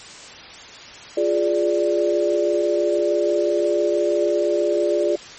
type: chord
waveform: sine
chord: D diminished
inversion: first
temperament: equal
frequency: 349.2 / 415.3 / 587.3 Hz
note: F4 / Ab4 / D5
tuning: 0 / 0 / 0 cents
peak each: -21 / -22 / -20 dBFS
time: 1.17-5.16 s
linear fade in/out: 5 ms
effects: white hiss -39 dBFS RMS until 5.38 s + MP3 32 kbps